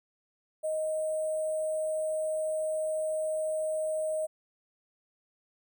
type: tone with sample-and-hold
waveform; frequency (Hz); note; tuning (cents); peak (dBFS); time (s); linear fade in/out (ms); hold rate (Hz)
sine; 626; D#5; +10; -28; 0.63-4.27; 20; 8820
effects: none